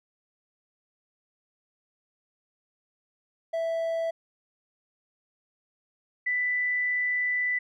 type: tone pair in turn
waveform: triangle / sine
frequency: 659.3 / 1986 Hz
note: E5 / B6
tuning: 0 / +9 cents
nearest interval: octave + perfect fifth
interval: 1909 cents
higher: second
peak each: -24 dBFS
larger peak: neither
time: 3.53-4.11 / 6.26-7.59 s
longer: second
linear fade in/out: 10 ms
effects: none